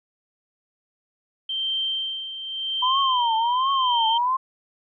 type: tone with tremolo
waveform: sine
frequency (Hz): 3136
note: G7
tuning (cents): 0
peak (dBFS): -22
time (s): 1.49-4.18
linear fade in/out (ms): 5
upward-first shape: sine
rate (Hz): 0.87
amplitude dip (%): 65
type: tone with vibrato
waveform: sine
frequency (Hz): 987.8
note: B5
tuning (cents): 0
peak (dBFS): -19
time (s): 2.82-4.37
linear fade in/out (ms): 10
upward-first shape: triangle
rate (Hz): 1.4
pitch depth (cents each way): 200
effects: none